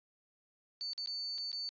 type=tone with dropouts; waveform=sine; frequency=4500 Hz; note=C#8; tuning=25 cents sharp; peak=-36 dBFS; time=0.81-1.69 s; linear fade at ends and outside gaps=0 ms; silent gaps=0.933-0.979 / 1.06-1.073 / 1.379-1.383 / 1.517-1.529 s; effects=resampled to 11025 Hz + 13-bit